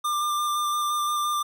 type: tone with vibrato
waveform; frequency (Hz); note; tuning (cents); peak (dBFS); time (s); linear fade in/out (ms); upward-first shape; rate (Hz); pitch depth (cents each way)
square; 1193; D6; +27; -24; 0.04-1.43; 10; square; 5.8; 11
effects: none